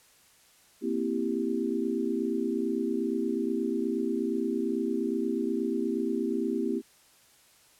sine chord, C dominant seventh, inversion third, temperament equal, 233.1 / 261.6 / 329.6 / 392 Hz, Bb3 / C4 / E4 / G4, 0 / 0 / 0 / 0 cents, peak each -32 dBFS, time 0.81-6.82 s, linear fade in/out 50 ms, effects white hiss -60 dBFS RMS until 7.79 s + low-pass 12000 Hz 12 dB/octave

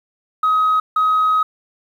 sine tone bursts at uneven times, 1265 Hz, D#6, 28 cents sharp, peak -11 dBFS, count 2, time 0.43-0.8 / 0.96-1.43 s, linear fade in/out 5 ms, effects tanh soft clip ceiling -10 dBFS + 8-bit

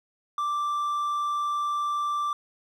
triangle tone, 1174.7 Hz, D6, in tune, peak -23 dBFS, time 0.38-2.33 s, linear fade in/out 2 ms, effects none

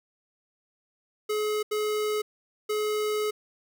square tone bursts at uneven times, 424.6 Hz, G#4, 38 cents sharp, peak -26 dBFS, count 3, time 1.29-1.63 / 1.71-2.22 / 2.69-3.31 s, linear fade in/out 10 ms, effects none

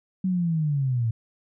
sine linear sweep, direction down, 190 to 110 Hz, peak -21 dBFS, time 0.24-1.11 s, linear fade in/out 5 ms, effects none

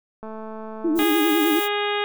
click train, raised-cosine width 1 ms, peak -23 dBFS, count 176, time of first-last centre 0.23-1.029 s, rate 219 Hz
sine tone with vibrato, 320 Hz, D#4, 49 cents sharp, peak -18 dBFS, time 0.84-1.6 s, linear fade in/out 10 ms, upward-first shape triangle, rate 9.8 Hz, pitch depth 140 cents each way
violet noise, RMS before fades -30 dBFS, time 0.95-1.69 s, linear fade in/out 50 ms
harmonic tone, 411.8 Hz, G#4, 15 cents flat, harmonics 1 / 2 / 3 / 4 / 5 / 6 / 7 / 8 / 9, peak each -25 / -28 / -30 / -31 / -32 / -33 / -33 / -34 / -35 dBFS, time 0.99-2.04 s, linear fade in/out 0 ms
effects none

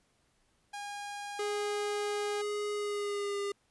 sawtooth tone, 815 Hz, G#5, 33 cents flat, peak -35 dBFS, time 0.73-2.42 s, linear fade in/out 10 ms
square tone with pitch glide, 415.3 to 403 Hz, G#4 to G4, 0 to +48 cents, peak -33 dBFS, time 1.39-3.52 s, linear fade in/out 5 ms, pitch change -52 cents, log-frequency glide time 2.73-3.39 s
effects pink hiss -72 dBFS RMS until 3.7 s + resampled to 24000 Hz

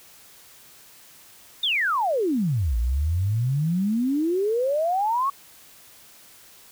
sine exponential two-way sweep, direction down then up, 3729 to 55 to 1135 Hz, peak -20 dBFS, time 1.63-5.3 s, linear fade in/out 5 ms, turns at 2.77 s, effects white hiss -50 dBFS RMS until 6.71 s

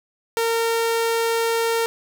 sawtooth tone, 458.6 Hz, A#4, 28 cents flat, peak -15 dBFS, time 0.37-1.86 s, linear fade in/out 0 ms, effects none

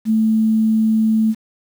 sine tone with quantisation, 220 Hz, A3, in tune, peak -12 dBFS, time 0.05-1.35 s, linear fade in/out 50 ms, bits 7, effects none

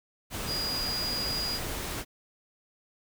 sine tone in noise, 4877 Hz, D#8, 35 cents flat, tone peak -30 dBFS, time 0.46-1.6 s, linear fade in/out 50 ms, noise pink, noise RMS -35 dBFS, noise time 0.3-2.05 s, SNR +2 dB, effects none

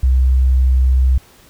sine tone, 64.4 Hz, C2, 27 cents flat, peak -9 dBFS, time 0.03-1.18 s, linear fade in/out 5 ms, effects pink hiss -47 dBFS RMS until 1.49 s

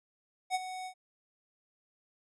square tone with ADSR envelope, 743 Hz, F#5, 7 cents sharp, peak -27 dBFS, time 0.5-0.94 s, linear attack 49 ms, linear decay 30 ms, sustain -12 dB, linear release 79 ms, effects resampled to 24000 Hz

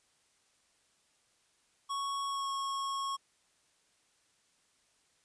square tone with pitch glide, 1108.7 to 1096 Hz, C#6 to C#6, 0 to -20 cents, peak -34 dBFS, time 1.89-3.17 s, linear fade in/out 20 ms, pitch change -20 cents, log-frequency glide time 2.27-2.5 s, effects white hiss -71 dBFS RMS until 5.24 s + resampled to 22050 Hz

